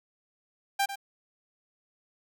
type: tone with echo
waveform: sawtooth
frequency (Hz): 792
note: G5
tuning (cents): +18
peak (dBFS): -20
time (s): 0.79-0.86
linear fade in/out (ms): 10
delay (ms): 98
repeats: 1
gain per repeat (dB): -11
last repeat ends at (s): 0.958
effects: none